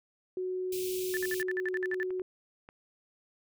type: tone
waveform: sine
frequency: 369.1 Hz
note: F#4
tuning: 4 cents flat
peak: -31 dBFS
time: 0.37-2.22 s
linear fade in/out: 2 ms
type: band-stop noise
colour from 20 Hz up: white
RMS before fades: -41 dBFS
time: 0.72-1.42 s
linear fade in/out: 5 ms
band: 220 to 2300 Hz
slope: 96 dB/octave
type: tone bursts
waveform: sine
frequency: 1760 Hz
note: A6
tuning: in tune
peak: -31 dBFS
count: 11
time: 1.14-2.03 s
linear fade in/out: 0 ms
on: 30 ms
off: 56 ms
type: clicks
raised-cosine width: 0.5 ms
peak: -34 dBFS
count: 4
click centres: 1.935 / 2.106 / 2.197 / 2.689 s
effects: none